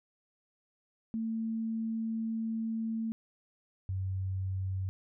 sine tone pair in turn, 224.3 / 94.85 Hz, A3 / F#2, +34 / +43 cents, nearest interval octave + minor third, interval 1491 cents, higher first, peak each -31 / -31 dBFS, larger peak neither, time 1.14-3.12 / 3.89-4.89 s, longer first, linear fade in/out 0 ms, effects none

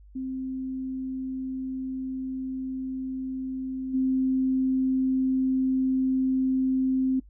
sine tone with level steps, 261.6 Hz, C4, in tune, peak -29 / -21 dBFS, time 0.15-7.2 s, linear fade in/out 10 ms, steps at 3.93 s, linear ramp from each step 20 ms, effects noise-tail reverb RT60 0.1 s tail -21 dB re dry + added 50 Hz sine -48 dBFS peak until 7.29 s

